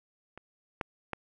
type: clicks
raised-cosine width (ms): 0.5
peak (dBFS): -30 / -16 / -18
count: 3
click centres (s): 0.376 / 0.812 / 1.133
effects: none